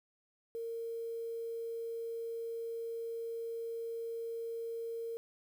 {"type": "tone with quantisation", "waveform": "sine", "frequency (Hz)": 460, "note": "A#4", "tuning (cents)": -23, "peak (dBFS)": -37, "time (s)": [0.55, 5.17], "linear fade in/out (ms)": 0, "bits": 10, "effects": []}